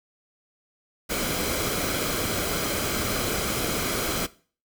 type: noise with comb filter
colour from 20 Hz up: pink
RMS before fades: -27 dBFS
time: 1.09-4.27 s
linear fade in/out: 20 ms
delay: 1.1 ms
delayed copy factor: -0.5
effects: noise-tail reverb RT60 0.4 s tail -19 dB re dry